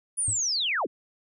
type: linear sweep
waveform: sine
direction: down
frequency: 9950 to 154.5 Hz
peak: -24 dBFS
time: 0.17-0.87 s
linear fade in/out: 20 ms
type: tone with exponential decay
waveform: triangle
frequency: 103.83 Hz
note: G#2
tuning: in tune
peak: -24 dBFS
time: 0.28-0.41 s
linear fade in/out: 0 ms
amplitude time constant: 28 ms
effects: none